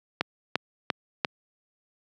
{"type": "click train", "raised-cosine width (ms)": 0.3, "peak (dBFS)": -7, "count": 4, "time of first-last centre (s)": [0.21, 1.248], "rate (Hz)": 2.89, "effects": ["high-pass 150 Hz 12 dB/octave"]}